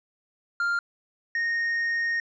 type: tone pair in turn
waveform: triangle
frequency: 1396.9 / 1853.9 Hz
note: F6 / A#6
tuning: 0 / -10 cents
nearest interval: perfect fourth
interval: 490 cents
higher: second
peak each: -21 / -22 dBFS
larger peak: first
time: 0.6-0.79 / 1.35-2.2 s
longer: second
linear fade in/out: 2 ms
effects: resampled to 16000 Hz